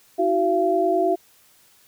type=tone cluster; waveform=sine; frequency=323.9 / 373.5 / 682 Hz; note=E4 / F#4 / F5; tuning=-30 / +16 / -41 cents; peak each=-25 / -21 / -20 dBFS; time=0.18-1.16 s; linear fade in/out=20 ms; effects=white hiss -56 dBFS RMS until 1.87 s